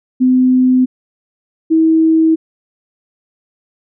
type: tone pair in turn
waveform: sine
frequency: 255.2 / 321.5 Hz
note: C4 / E4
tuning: -43 / -43 cents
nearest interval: major third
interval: 400 cents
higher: second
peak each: -7 dBFS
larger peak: neither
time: 0.2-0.86 / 1.7-2.36 s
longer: neither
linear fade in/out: 20 ms
effects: none